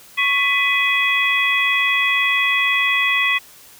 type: tone cluster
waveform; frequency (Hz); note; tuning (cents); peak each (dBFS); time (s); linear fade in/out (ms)
sine; 1106 / 1992 / 2514 / 3338; C#6 / B6 / D#7 / G#7; -4 / +14 / +17 / +8; -24 / -18 / -19 / -24; 0.17-3.39; 20
effects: white hiss -45 dBFS RMS until 3.79 s